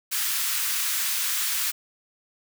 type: high-pass noise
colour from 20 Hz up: white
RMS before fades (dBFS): -26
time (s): 0.11-1.72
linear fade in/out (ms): 20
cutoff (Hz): 1200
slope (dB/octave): 24
effects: none